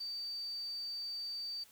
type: tone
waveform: triangle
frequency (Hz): 4620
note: D8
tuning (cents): -29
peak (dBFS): -35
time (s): 0-1.64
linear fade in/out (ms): 10
effects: tanh soft clip ceiling -37 dBFS + white hiss -62 dBFS RMS until 1.71 s